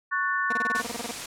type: chord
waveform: sine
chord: F# minor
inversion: second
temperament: just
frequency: 1110 / 1480 / 1776 Hz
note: C#6 / F#6 / A6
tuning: +2 / 0 / +16 cents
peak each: -28 dBFS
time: 0.11-0.82 s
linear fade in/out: 20 ms
type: tone bursts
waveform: 15% pulse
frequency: 235.7 Hz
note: A#3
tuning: 19 cents sharp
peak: -24 dBFS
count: 13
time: 0.5-1.114 s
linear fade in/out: 5 ms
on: 26 ms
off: 23 ms
type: noise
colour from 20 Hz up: white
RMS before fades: -34 dBFS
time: 0.75-1.26 s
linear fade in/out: 5 ms
effects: low-pass 9000 Hz 12 dB/octave